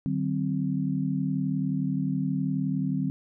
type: tone cluster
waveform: sine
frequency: 150.7 / 189.8 / 261.5 Hz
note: D3 / F#3 / C4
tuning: +45 / +44 / -1 cents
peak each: -29 dBFS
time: 0.06-3.1 s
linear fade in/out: 0 ms
effects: none